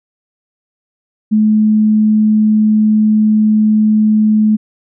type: tone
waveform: sine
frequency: 214.7 Hz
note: A3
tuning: 42 cents flat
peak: -7 dBFS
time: 1.31-4.57 s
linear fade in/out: 20 ms
effects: none